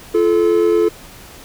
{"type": "tone pair together", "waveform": "triangle", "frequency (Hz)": [344, 433.4], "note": ["F4", "A4"], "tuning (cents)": [-26, -26], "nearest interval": "major third", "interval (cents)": 400, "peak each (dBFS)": [-13, -11], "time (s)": [0.14, 0.89], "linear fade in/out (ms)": 10, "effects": ["pink hiss -39 dBFS RMS until 1.44 s"]}